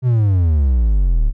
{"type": "exponential sweep", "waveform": "triangle", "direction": "down", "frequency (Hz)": [130.81, 34.31], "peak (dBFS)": -9, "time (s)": [0.02, 1.33], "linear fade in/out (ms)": 50, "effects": []}